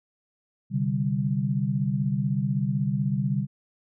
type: chord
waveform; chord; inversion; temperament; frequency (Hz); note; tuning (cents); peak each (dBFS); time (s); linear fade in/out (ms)
sine; C suspended second; none; equal; 130.81 / 146.83 / 196; C3 / D3 / G3; 0 / 0 / 0; -27; 0.7-3.47; 50
effects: none